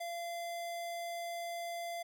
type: tone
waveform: square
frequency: 686 Hz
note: F5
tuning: 31 cents flat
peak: -39 dBFS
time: 0-2.03 s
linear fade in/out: 10 ms
effects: none